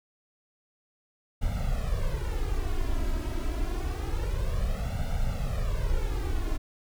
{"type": "noise with flanger", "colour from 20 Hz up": "brown", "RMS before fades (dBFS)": -28, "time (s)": [1.41, 6.58], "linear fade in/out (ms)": 20, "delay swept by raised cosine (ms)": [1.4, 3.1], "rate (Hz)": 0.27, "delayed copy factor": 1, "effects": []}